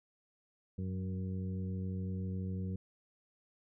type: harmonic tone with a mistuned harmonic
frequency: 94 Hz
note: F#2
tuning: 28 cents sharp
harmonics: 1 / 2 / 3 / 4 / 5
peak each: -37 / -39 / -53 / -52 / -52 dBFS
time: 0.78-2.76 s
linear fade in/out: 5 ms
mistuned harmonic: 2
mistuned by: -17 cents
effects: none